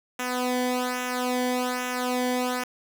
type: tone with flanger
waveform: sawtooth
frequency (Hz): 250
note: B3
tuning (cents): +21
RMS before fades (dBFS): -27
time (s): 0.19-2.64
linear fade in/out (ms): 5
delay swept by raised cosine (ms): 0.22 to 0.77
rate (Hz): 1.2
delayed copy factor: -0.8
effects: 8-bit